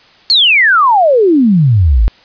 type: exponential sweep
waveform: sine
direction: down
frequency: 4459 to 47.04 Hz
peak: -5 dBFS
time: 0.3-2.08 s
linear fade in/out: 0 ms
effects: white hiss -44 dBFS RMS until 2.24 s + resampled to 11025 Hz